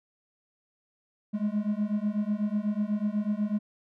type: beating tone pair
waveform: triangle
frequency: 205.1 / 213.2 Hz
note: G#3 / G#3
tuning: -21 / +46 cents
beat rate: 8.1 Hz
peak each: -27 dBFS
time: 1.33-3.59 s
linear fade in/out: 20 ms
effects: none